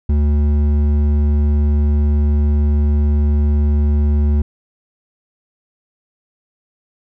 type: tone with hard clipping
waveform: triangle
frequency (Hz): 73.5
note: D2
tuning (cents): +2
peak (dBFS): -13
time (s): 0.09-4.42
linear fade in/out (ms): 5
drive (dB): 12
effects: none